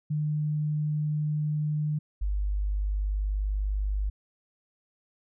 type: tone pair in turn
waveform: sine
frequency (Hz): 151 / 50.2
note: D3 / G1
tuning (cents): +48 / +42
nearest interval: octave + perfect fifth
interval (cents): 1906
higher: first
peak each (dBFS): -25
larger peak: neither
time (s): 0.1-1.99 / 2.21-4.1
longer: neither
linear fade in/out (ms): 10
effects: none